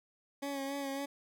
20% pulse tone with vibrato, 276.9 Hz, C#4, 2 cents flat, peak -31 dBFS, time 0.42-1.06 s, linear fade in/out 10 ms, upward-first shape sine, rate 3.6 Hz, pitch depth 32 cents each way, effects none

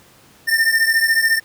square beating tone pair, 1800 / 1814 Hz, A6 / A#6, +39 / -48 cents, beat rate 14 Hz, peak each -16 / -19 dBFS, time 0.47-1.4 s, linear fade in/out 20 ms, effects pink hiss -49 dBFS RMS until 1.44 s + high-pass 80 Hz 12 dB/octave

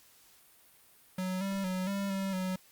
square tone with pitch steps, 185.3 / 195.6 / 185.2 / 197.9 / 193.8 / 185.8 Hz, F#3 / G3 / F#3 / G3 / G3 / F#3, +3 / -4 / +2 / +17 / -20 / +7 cents, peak -32 dBFS, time 1.18-2.56 s, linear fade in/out 5 ms, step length 230 ms, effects white hiss -61 dBFS RMS until 2.71 s + Opus 48 kbps

